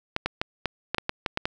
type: clicks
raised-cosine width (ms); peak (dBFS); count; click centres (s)
0.3; -9; 10; 0.164 / 0.26 / 0.415 / 0.657 / 0.946 / 0.983 / 1.094 / 1.262 / 1.374 / 1.455
effects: none